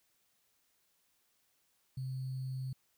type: tone with sample-and-hold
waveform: sine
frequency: 130.81 Hz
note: C3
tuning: in tune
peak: -36 dBFS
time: 1.97-2.73 s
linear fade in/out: 5 ms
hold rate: 4410 Hz
effects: white hiss -75 dBFS RMS until 2.97 s